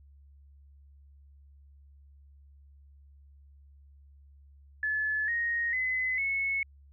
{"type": "tone with pitch steps", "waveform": "sine", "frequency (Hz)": [1724, 1869.2, 2027, 2197], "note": ["A6", "A#6", "B6", "C#7"], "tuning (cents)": [-36, 4, 45, -16], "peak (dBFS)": -27, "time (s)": [4.83, 6.63], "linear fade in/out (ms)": 2, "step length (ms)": 450, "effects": ["added 70 Hz sine -53 dBFS peak until 6.92 s"]}